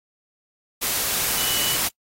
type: tone in noise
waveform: sine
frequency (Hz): 2960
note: F#7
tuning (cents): 0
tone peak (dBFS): -28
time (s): 1.37-1.77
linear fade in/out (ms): 20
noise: white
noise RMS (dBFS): -23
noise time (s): 0.81-1.89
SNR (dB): -8
effects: noise-tail reverb RT60 0.1 s tail -25 dB re dry + AAC 48 kbps